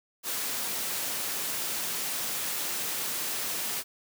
white high-pass noise, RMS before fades -32 dBFS, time 0.23-3.84 s, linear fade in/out 50 ms, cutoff 140 Hz, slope 12 dB/octave, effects none

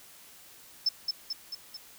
sine tone with echo, 5274 Hz, E8, in tune, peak -22 dBFS, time 0.86-0.89 s, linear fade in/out 5 ms, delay 220 ms, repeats 4, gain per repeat -4 dB, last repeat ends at 1.77 s, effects white hiss -53 dBFS RMS until 1.98 s

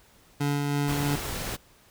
25% pulse tone with tremolo, 143.7 Hz, D3, 37 cents flat, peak -20 dBFS, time 0.4-1.16 s, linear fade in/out 10 ms, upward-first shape sine, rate 3.1 Hz, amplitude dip 25%
pink noise, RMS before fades -33 dBFS, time 0.87-1.57 s, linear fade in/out 20 ms
effects pink hiss -58 dBFS RMS until 1.9 s

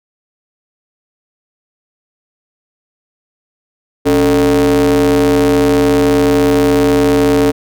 square ring-modulated tone, 81.8 Hz, E2, 13 cents flat, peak -6 dBFS, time 4.05-7.52 s, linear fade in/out 20 ms, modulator 362 Hz, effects none

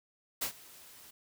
white noise with ADSR envelope, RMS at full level -32 dBFS, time 0.41-1.11 s, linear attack 13 ms, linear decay 95 ms, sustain -22 dB, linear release 9 ms, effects none

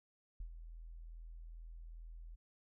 sine tone with ADSR envelope, 41.2 Hz, E1, in tune, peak -40 dBFS, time 0.4-2.36 s, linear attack 4 ms, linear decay 81 ms, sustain -8 dB, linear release 17 ms, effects none

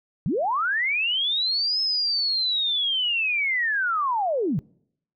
sine linear two-way sweep, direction up then down, 123.47 to 5210 to 123.47 Hz, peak -21 dBFS, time 0.26-4.59 s, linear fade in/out 0 ms, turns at 1.81 s, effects noise-tail reverb RT60 0.7 s tail -26 dB re dry

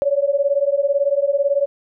sine beating tone pair, 554.4 / 572.4 Hz, C#5 / D5, 0 / -45 cents, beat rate 18 Hz, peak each -18 dBFS, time 0.02-1.66 s, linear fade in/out 0 ms, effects none

